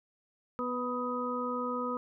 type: harmonic tone with a mistuned harmonic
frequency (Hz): 246.9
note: B3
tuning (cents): 0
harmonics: 1 / 2 / 4 / 5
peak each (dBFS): -36 / -36 / -40 / -35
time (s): 0.59-1.97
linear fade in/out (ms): 0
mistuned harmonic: 5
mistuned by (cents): +26
effects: none